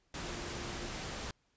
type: tone in noise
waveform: sine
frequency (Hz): 349.2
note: F4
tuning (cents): 0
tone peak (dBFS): -48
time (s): 0.23-0.89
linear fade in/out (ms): 2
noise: pink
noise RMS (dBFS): -41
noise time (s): 0.14-1.31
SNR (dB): -10
effects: pink hiss -75 dBFS RMS until 1.56 s + resampled to 16000 Hz